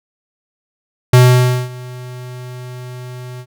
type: tone with ADSR envelope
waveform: square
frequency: 125.2 Hz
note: B2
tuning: 24 cents sharp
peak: -4 dBFS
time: 1.13-3.46 s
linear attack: 5 ms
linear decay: 550 ms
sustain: -24 dB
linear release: 61 ms
effects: none